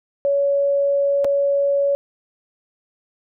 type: tone with dropouts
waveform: sine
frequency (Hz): 562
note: C#5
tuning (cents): +24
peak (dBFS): -15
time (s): 0.25-1.95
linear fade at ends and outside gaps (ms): 0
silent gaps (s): 1.245-1.25
effects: none